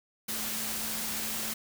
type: tone in noise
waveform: sine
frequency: 218.8 Hz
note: A3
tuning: 9 cents flat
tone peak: -44 dBFS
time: 0.28-1.54 s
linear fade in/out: 10 ms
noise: white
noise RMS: -34 dBFS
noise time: 0.28-1.54 s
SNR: -13 dB
effects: none